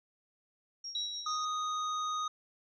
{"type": "tone with tremolo", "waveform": "sine", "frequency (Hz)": 5588, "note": "F8", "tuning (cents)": 0, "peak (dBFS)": -38, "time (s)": [0.84, 1.45], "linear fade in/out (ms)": 5, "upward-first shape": "sine", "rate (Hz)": 6.7, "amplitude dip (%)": 65}
{"type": "tone with exponential decay", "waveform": "sine", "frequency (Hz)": 3879, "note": "B7", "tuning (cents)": -32, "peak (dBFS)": -31, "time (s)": [0.95, 1.87], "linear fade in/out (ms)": 2, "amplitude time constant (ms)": 200}
{"type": "tone", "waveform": "square", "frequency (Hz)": 1244.5, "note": "D#6", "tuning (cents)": 0, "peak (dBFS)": -33, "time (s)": [1.26, 2.28], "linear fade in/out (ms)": 5}
{"effects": ["resampled to 16000 Hz"]}